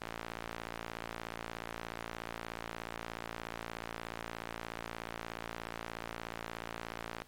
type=tone with band-pass filter; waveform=sawtooth; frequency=56.8 Hz; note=A#1; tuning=44 cents flat; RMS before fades=-44 dBFS; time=0.01-7.23 s; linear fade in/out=0 ms; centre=1600 Hz; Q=0.63; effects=pink hiss -64 dBFS RMS until 7.27 s + AAC 64 kbps